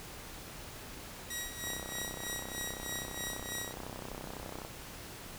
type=tone with tremolo; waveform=10% pulse; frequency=1912 Hz; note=A#6; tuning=43 cents sharp; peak=-27 dBFS; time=1.3-3.73 s; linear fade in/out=5 ms; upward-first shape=sine; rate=3.2 Hz; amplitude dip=70%
type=click train; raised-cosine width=1 ms; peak=-28 dBFS; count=97; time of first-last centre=1.64-4.649 s; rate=31.9 Hz
effects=pink hiss -47 dBFS RMS until 5.38 s